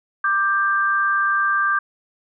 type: tone pair together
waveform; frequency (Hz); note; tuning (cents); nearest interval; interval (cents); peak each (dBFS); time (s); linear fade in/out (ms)
sine; 1182 / 1580.5; D6 / G6; +11 / +14; perfect fourth; 503; -19; 0.24-1.79; 5
effects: none